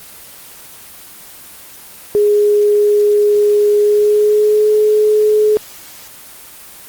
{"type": "tone with pitch glide", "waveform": "sine", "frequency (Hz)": [415.3, 425.5], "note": ["G#4", "G#4"], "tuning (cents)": [0, 42], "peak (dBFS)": -8, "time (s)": [2.15, 5.57], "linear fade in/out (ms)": 0, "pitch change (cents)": 42, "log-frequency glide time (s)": [3.78, 4.7], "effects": ["white hiss -36 dBFS RMS until 6.88 s", "Opus 24 kbps"]}